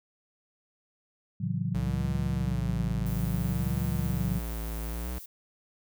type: chord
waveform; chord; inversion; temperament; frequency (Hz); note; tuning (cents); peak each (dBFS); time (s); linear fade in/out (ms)
sine; F# minor seventh; first; just; 111 / 138.75 / 166.5 / 185; A2 / C#3 / E3 / F#3; +16 / +2 / +18 / 0; -33; 1.4-4.39; 10
type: tone with vibrato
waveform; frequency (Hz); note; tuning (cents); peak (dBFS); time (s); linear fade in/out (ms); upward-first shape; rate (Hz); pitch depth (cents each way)
square; 62; B1; +7; -33; 1.74-5.19; 10; sine; 0.59; 190
type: noise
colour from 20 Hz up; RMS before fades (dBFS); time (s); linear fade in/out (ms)
violet; -45; 3.06-5.26; 5
effects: none